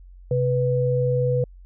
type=tone pair together; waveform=sine; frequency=130.82 / 493.9 Hz; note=C3 / B4; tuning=0 / 0 cents; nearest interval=octave + major seventh; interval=2300 cents; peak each=-21 dBFS; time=0.31-1.44 s; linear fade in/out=2 ms; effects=added 45 Hz sine -42 dBFS peak until 1.65 s